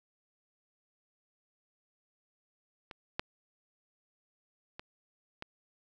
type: clicks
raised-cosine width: 0.3 ms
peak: -28 / -15 / -26 / -24 dBFS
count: 4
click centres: 2.912 / 3.195 / 4.795 / 5.424 s
effects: none